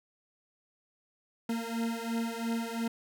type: beating tone pair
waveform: 40% pulse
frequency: 228.6 / 231.5 Hz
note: A#3 / A#3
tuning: -34 / -12 cents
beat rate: 2.9 Hz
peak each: -33 / -34 dBFS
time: 1.49-2.88 s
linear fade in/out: 5 ms
effects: none